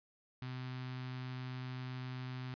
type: tone with notch filter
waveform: sawtooth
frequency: 127.7 Hz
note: C3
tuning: 42 cents flat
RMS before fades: -43 dBFS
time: 0.42-2.54 s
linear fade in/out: 0 ms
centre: 510 Hz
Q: 0.69
effects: resampled to 11025 Hz